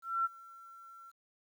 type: tone with ADSR envelope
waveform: sine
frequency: 1353 Hz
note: E6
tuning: 45 cents sharp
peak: -27 dBFS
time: 0.02-1.12 s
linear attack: 230 ms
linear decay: 26 ms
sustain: -23 dB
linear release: 29 ms
effects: 11-bit